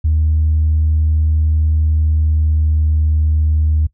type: tone with pitch glide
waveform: sine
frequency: 77.78 to 77.2 Hz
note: D#2 to D#2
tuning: 0 to -13 cents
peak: -10 dBFS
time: 0.04-3.87 s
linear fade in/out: 10 ms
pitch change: -13 cents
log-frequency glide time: 1.92-2.89 s
effects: noise-tail reverb RT60 0.1 s tail -19 dB re dry + tanh soft clip ceiling -7 dBFS